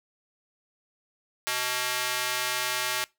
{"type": "tone with high-pass filter", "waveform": "square", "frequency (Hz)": 125.5, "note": "B2", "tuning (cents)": 28, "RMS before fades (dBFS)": -29, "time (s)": [1.47, 3.04], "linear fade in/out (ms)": 0, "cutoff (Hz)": 1400, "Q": 0.66, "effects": ["noise-tail reverb RT60 0.2 s tail -22 dB re dry"]}